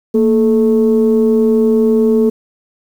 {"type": "tone pair together", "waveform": "sine", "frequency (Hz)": [230, 434.2], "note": ["A#3", "A4"], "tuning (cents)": [-23, -23], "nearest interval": "major seventh", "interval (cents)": 1100, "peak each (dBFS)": -10, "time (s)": [0.14, 2.3], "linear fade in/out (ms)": 10, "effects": ["tanh soft clip ceiling -3 dBFS", "7-bit"]}